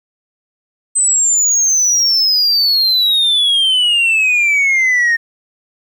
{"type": "exponential sweep", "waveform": "sine", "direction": "down", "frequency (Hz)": [8200, 1833], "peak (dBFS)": -7, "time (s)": [0.95, 5.17], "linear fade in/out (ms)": 20, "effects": ["tanh soft clip ceiling -9 dBFS", "8-bit"]}